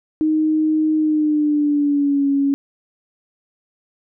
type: tone with pitch glide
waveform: sine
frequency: 311.1 to 278.8 Hz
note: D#4 to C#4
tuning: 0 to +10 cents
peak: -14 dBFS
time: 0.21-2.54 s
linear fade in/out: 0 ms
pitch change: -190 cents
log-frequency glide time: 0.96-2.28 s
effects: none